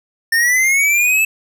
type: linear sweep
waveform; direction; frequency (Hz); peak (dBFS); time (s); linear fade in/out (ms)
square; up; 1800 to 2637; -12; 0.32-1.25; 5
effects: none